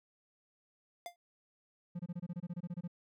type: tone with exponential decay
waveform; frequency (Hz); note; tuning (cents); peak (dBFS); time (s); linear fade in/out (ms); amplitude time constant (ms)
square; 698.5; F5; 0; -38; 1.06-1.16; 1; 21
type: tone bursts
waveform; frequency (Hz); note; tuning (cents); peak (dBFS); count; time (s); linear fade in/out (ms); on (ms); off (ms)
triangle; 174.61; F3; 0; -35; 14; 1.95-2.878; 10; 44; 24
effects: none